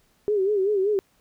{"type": "tone with vibrato", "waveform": "sine", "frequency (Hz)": 400, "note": "G4", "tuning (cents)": 35, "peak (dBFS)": -19, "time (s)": [0.28, 0.99], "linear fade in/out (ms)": 0, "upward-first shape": "sine", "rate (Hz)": 5.2, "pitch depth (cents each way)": 110, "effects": ["pink hiss -64 dBFS RMS until 1.2 s"]}